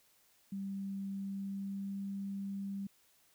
sine tone with pitch glide, 196 to 197.36 Hz, G3 to G3, 0 to +12 cents, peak -37 dBFS, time 0.52-2.87 s, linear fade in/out 5 ms, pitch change +12 cents, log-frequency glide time 1.14-2.04 s, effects white hiss -69 dBFS RMS until 3.34 s

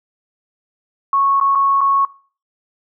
sine tone with dropouts, 1103 Hz, C#6, 9 cents flat, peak -12 dBFS, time 1.13-2.05 s, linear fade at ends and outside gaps 2 ms, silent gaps 1.4-1.411 / 1.551-1.555 / 1.808-1.813 s, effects noise-tail reverb RT60 0.4 s tail -19 dB re dry

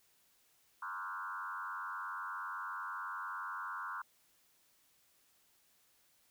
sine tone with frequency modulation, 1244.5 Hz, D#6, in tune, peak -39 dBFS, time 0.82-4.02 s, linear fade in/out 5 ms, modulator 91.5 Hz, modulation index 2.9, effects white hiss -71 dBFS RMS until 6.3 s

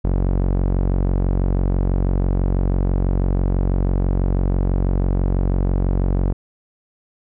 sawtooth tone with low-pass filter, 46.08 Hz, F#1, 6 cents flat, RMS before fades -18 dBFS, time 0.04-6.33 s, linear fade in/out 10 ms, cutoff 670 Hz, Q 0.64, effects none

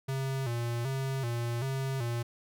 square tone with vibrato, 126 Hz, B2, 35 cents sharp, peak -31 dBFS, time 0.08-2.23 s, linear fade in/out 10 ms, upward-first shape square, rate 1.3 Hz, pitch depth 110 cents each way, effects none

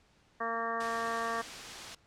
harmonic tone, 229.4 Hz, A#3, 28 cents flat, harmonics 1 / 2 / 3 / 4 / 5 / 6 / 7 / 8, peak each -45 / -40 / -38 / -43 / -35 / -46 / -42 / -41 dBFS, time 0.4-1.42 s, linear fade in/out 10 ms
white noise, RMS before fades -42 dBFS, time 0.8-1.95 s, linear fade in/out 5 ms
effects pink hiss -66 dBFS RMS until 2.06 s + low-pass 6000 Hz 12 dB/octave

